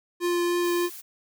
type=tone with vibrato; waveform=square; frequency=349.2 Hz; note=F4; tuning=in tune; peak=-23 dBFS; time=0.2-0.9 s; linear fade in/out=50 ms; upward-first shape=triangle; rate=3.3 Hz; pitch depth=8 cents each way
type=noise; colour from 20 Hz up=blue; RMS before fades=-41 dBFS; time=0.63-1.02 s; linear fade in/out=20 ms
effects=none